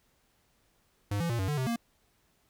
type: tone with pitch steps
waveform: square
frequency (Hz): 101.9 / 169.1 / 117.6 / 95 / 148.4 / 130 / 233.4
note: G#2 / E3 / A#2 / F#2 / D3 / C3 / A#3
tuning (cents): -32 / +44 / +16 / +46 / +18 / -11 / +2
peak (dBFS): -29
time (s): 1.11-1.761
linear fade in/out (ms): 5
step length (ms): 93
effects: pink hiss -70 dBFS RMS until 2.49 s